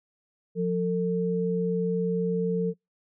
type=tone pair together; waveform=sine; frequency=177.46 / 449.5 Hz; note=F3 / A4; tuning=+28 / +37 cents; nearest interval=octave + major third; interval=1609 cents; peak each=-26 dBFS; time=0.55-2.74 s; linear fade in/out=50 ms; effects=noise-tail reverb RT60 0.2 s tail -26 dB re dry